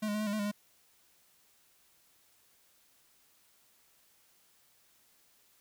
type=tone with pitch steps; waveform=square; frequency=214.7 / 206.8 / 212.2 / 214.8 / 203.2 / 215.1 / 204 / 207.2 Hz; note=A3 / G#3 / G#3 / A3 / G#3 / A3 / G#3 / G#3; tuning=-42 / -7 / +38 / -41 / -38 / -39 / -31 / -4 cents; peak=-32 dBFS; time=0.02-0.516 s; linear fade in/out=10 ms; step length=62 ms; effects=white hiss -67 dBFS RMS until 5.6 s